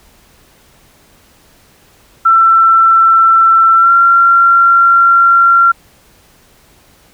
sine tone with pitch glide, 1341 to 1373.1 Hz, E6 to F6, +29 to -30 cents, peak -4 dBFS, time 2.25-5.72 s, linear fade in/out 10 ms, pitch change +41 cents, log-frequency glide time 3.75-3.92 s, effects pink hiss -47 dBFS RMS until 7.13 s

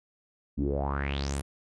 sawtooth tone with low-pass filter sweep, 69.7 Hz, C#2, 10 cents sharp, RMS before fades -30 dBFS, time 0.57-1.42 s, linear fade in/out 20 ms, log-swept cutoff 230 to 11000 Hz, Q 6.4, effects none

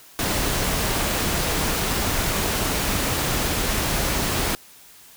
pink noise, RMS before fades -23 dBFS, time 0.19-4.55 s, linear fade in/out 0 ms, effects white hiss -48 dBFS RMS until 5.16 s

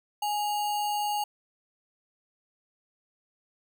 sine tone with sample-and-hold, 830.6 Hz, G#5, in tune, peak -26 dBFS, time 0.22-1.24 s, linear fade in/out 5 ms, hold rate 3675 Hz, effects none

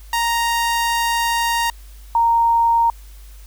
sawtooth / sine tone pair in turn, 932.3 / 927.5 Hz, A#5 / A#5, 0 / -9 cents, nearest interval unison, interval 9 cents, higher first, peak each -13 / -12 dBFS, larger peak second, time 0.13-1.7 / 2.15-2.9 s, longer first, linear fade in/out 2 ms, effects added 50 Hz sine -37 dBFS peak until 3.46 s + white hiss -50 dBFS RMS until 3.46 s

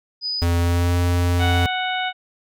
sine tone, 4978 Hz, D#8, in tune, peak -22 dBFS, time 0.21-0.45 s, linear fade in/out 50 ms
square tone with pitch glide, 85.8 to 87.91 Hz, F2 to F2, -30 to +12 cents, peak -17 dBFS, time 0.42-1.66 s, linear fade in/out 0 ms, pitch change +42 cents, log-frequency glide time 0.57-0.96 s
harmonic tone, 740 Hz, F#5, in tune, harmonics 1 / 2 / 3 / 4 / 5, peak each -24 / -27 / -29 / -30 / -31 dBFS, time 1.38-2.13 s, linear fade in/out 50 ms
effects none

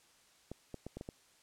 clicks, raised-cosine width 2 ms, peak -29 dBFS, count 6, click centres 0.516 / 0.743 / 0.866 / 0.97 / 1.011 / 1.089 s, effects white hiss -66 dBFS RMS until 1.42 s + low-pass 9000 Hz 12 dB/octave

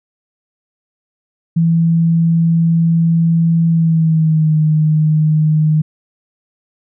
sine tone with pitch glide, 165.8 to 154.7 Hz, E3 to D#3, +10 to -10 cents, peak -9 dBFS, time 1.56-5.82 s, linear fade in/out 10 ms, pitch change -120 cents, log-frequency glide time 3.68-4.56 s, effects none

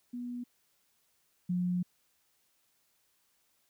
sine tone pair in turn, 243.9 / 178.78 Hz, B3 / F3, -21 / +41 cents, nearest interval perfect fourth, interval 538 cents, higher first, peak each -36 / -28 dBFS, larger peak second, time 0.13-0.44 / 1.49-1.83 s, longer second, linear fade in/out 10 ms, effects white hiss -73 dBFS RMS until 3.69 s

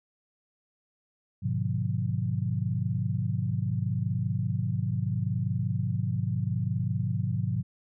sine chord, G# diminished seventh, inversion none, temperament just, 103.83 / 124.59 / 149.51 / 179.41 Hz, G#2 / B2 / D3 / F3, 0 / +16 / +31 / +47 cents, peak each -30 / -30 / -34 / -33 dBFS, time 1.42-7.63 s, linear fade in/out 20 ms, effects none

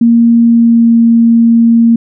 sine tone with pitch glide, 233.1 to 231.2 Hz, A#3 to A#3, 0 to -14 cents, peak -3 dBFS, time 0.01-1.96 s, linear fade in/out 5 ms, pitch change -14 cents, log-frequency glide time 0.44-0.96 s, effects none

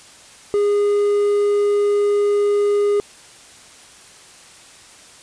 triangle tone with quantisation, 410 Hz, G#4, 22 cents flat, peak -12 dBFS, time 0.54-3 s, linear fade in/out 0 ms, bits 7, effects white hiss -44 dBFS RMS until 5.22 s + resampled to 22050 Hz

